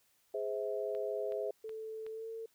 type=chord; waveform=sine; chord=Ab augmented; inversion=none; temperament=just; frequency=415.3 / 519.1 / 648.9 Hz; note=Ab4 / C5 / E5; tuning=0 / -14 / -27 cents; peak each=-37 / -39 / -39 dBFS; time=0.34-1.51 s; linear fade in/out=5 ms
type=click train; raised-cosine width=0.3 ms; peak=-38 dBFS; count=4; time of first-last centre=0.95-2.065 s; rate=2.69 Hz
type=tone with pitch glide; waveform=sine; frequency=440 to 449.8 Hz; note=A4 to A4; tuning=0 to +38 cents; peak=-40 dBFS; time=1.64-2.46 s; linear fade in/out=5 ms; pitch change=+38 cents; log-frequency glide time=2.11-2.27 s
effects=white hiss -72 dBFS RMS until 2.54 s